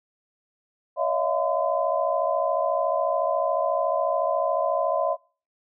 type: tone cluster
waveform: sine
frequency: 564 / 641 / 695 / 1021 Hz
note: C#5 / E5 / F5 / C6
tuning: +30 / -49 / -9 / -43 cents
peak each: -27 / -25 / -27 / -28 dBFS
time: 0.96-5.17 s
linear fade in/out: 50 ms
effects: noise-tail reverb RT60 0.4 s tail -25 dB re dry